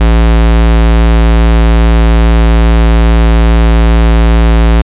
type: tone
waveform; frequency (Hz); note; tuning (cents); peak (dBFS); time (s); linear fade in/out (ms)
square; 56.4; A1; +44; -4; 0-4.82; 10
effects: resampled to 8000 Hz